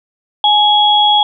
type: tone pair together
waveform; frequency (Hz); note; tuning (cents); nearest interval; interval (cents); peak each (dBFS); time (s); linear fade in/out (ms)
sine; 838 / 3330; G#5 / G#7; +15 / +4; 2 octaves; 2389; -10; 0.44-1.23; 2
effects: none